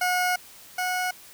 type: tone pair in turn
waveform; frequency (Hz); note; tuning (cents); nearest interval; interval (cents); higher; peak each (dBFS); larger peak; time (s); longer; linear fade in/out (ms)
20% pulse; 725 / 731.3; F#5 / F#5; -35 / -20; unison; 15; second; -17 / -20; first; 0.01-0.36 / 0.78-1.11; first; 5
effects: white hiss -48 dBFS RMS until 1.33 s